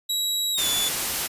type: tone with pitch glide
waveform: sawtooth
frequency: 3873 to 3470 Hz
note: B7 to A7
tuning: -35 to -25 cents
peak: -20 dBFS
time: 0.09-0.89 s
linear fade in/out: 10 ms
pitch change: -190 cents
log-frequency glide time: 0.53-0.65 s
type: noise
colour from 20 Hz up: white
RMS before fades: -26 dBFS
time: 0.57-1.28 s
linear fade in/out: 20 ms
effects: resampled to 32000 Hz